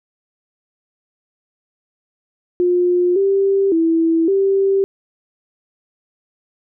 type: tone with pitch steps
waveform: sine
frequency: 355.8 / 392.3 / 328.2 / 390.6 Hz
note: F4 / G4 / E4 / G4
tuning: +32 / +1 / -8 / -6 cents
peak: -12 dBFS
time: 2.6-4.84 s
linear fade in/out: 0 ms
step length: 560 ms
effects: none